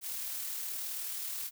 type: noise with amplitude modulation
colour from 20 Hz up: blue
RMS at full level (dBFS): -37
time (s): 0.01-1.51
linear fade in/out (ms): 50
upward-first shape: sine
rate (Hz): 38.8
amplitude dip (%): 25
effects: none